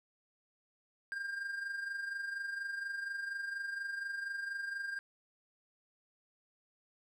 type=tone with amplitude modulation; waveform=triangle; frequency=1600 Hz; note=G6; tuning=35 cents sharp; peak=-33 dBFS; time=1.12-4.99 s; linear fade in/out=0 ms; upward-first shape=sine; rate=24.2 Hz; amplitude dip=55%; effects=none